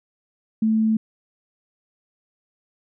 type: tone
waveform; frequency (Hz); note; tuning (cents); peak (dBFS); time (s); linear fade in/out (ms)
sine; 220; A3; 0; -16; 0.62-0.97; 5
effects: none